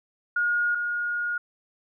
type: tone pair in turn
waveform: sine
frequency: 1433 / 1433 Hz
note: F6 / F6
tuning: +44 / +44 cents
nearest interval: unison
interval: 0 cents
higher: neither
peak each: -21 / -25 dBFS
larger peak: first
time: 0.36-0.75 / 0.75-1.38 s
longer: second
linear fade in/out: 5 ms
effects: none